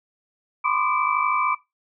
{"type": "tone cluster", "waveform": "sine", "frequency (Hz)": [1007, 1060, 1162, 1213, 2319], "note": ["B5", "C6", "D6", "D#6", "D7"], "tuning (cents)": [33, 22, -19, -44, -22], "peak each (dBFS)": -26, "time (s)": [0.64, 1.55], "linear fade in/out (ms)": 10, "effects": ["noise-tail reverb RT60 0.2 s tail -18 dB re dry"]}